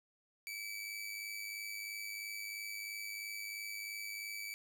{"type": "tone with amplitude modulation", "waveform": "sawtooth", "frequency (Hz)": 2300, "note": "D7", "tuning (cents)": -37, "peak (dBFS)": -36, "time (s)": [0.47, 4.54], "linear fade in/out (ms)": 0, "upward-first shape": "sine", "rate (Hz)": 103, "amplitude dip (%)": 50, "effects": []}